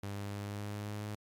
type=tone with pitch steps; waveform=sawtooth; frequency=100.4 / 101.04 / 101.68 / 102.33 / 102.98 / 103.64 / 104.3 / 104.97 Hz; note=G2 / G#2 / G#2 / G#2 / G#2 / G#2 / G#2 / G#2; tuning=+42 / -47 / -36 / -25 / -14 / -3 / +8 / +19 cents; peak=-34 dBFS; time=0.03-1.15 s; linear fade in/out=5 ms; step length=140 ms; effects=MP3 96 kbps